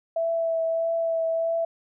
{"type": "tone with vibrato", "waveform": "sine", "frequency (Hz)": 659.3, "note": "E5", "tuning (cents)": 0, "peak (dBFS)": -22, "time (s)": [0.16, 1.65], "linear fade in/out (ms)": 5, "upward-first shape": "triangle", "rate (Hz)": 1.6, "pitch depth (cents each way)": 17, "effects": []}